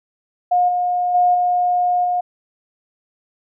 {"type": "tone with level steps", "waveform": "sine", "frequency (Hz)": 716, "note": "F5", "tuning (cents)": 43, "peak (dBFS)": [-12, -16, -11, -14, -16], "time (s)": [0.51, 2.21], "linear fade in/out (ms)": 10, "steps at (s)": [0.68, 1.14, 1.34, 2.04], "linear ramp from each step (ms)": 10, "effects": []}